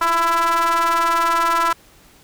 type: ring-modulated tone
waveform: square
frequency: 165.7 Hz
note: E3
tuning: 9 cents sharp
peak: -13 dBFS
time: 0.01-1.73 s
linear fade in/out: 5 ms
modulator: 1170 Hz
effects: pink hiss -50 dBFS RMS until 2.23 s